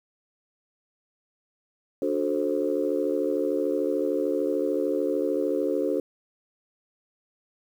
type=chord; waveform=sine; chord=D dominant seventh; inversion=none; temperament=just; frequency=293.7 / 367.1 / 440.5 / 528.6 Hz; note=D4 / F#4 / A4 / C5; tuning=0 / -14 / +2 / +18 cents; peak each=-28 dBFS; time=2.02-6 s; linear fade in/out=2 ms; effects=tanh soft clip ceiling -13 dBFS + 9-bit